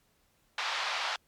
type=band-pass noise; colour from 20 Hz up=pink; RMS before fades=-33 dBFS; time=0.58-1.16 s; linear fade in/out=2 ms; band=790 to 4800 Hz; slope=24 dB/octave; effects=pink hiss -70 dBFS RMS until 1.27 s + MP3 96 kbps